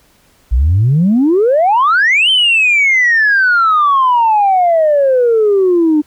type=exponential two-way sweep; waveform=sine; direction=up then down; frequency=55 to 3136 to 294.8 Hz; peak=-6 dBFS; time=0.51-6.02 s; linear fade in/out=20 ms; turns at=2.3 s; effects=tanh soft clip ceiling -4 dBFS + pink hiss -51 dBFS RMS until 6.06 s

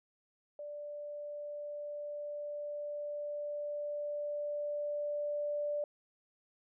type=tone with level ramp; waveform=sine; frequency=587.3 Hz; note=D5; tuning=in tune; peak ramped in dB=-41 to -32 dBFS; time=0.59-5.84 s; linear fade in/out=2 ms; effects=none

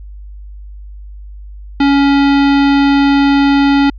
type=tone; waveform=square; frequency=280 Hz; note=C#4; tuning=18 cents sharp; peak=-8 dBFS; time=1.8-3.9 s; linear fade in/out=5 ms; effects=added 50 Hz sine -28 dBFS peak until 3.98 s + resampled to 11025 Hz

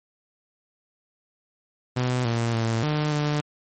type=tone with pitch steps; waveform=sawtooth; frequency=125.4 / 116.4 / 113.7 / 150.9 / 148.5 Hz; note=B2 / A#2 / A#2 / D3 / D3; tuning=+27 / -2 / -43 / +47 / +20 cents; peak=-18 dBFS; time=1.96-3.41 s; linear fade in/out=10 ms; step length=290 ms; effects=MP3 32 kbps

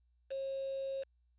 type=tone with quantisation; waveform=sine; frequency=540 Hz; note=C#5; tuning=45 cents flat; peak=-36 dBFS; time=0.3-1.04 s; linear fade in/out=20 ms; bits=8; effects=added 60 Hz sine -69 dBFS peak until 1.38 s + resampled to 8000 Hz

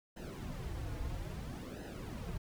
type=noise with flanger; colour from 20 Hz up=brown; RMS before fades=-42 dBFS; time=0.16-2.38 s; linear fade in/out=10 ms; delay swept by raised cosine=0.87 to 5.27 ms; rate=0.6 Hz; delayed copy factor=-0.8; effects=none

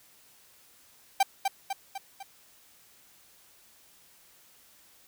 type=tone with echo; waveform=45% pulse; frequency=784 Hz; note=G5; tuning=in tune; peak=-19 dBFS; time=1.2-1.23 s; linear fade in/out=5 ms; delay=250 ms; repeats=4; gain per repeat=-5 dB; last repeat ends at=2.23 s; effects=white hiss -59 dBFS RMS until 5.07 s

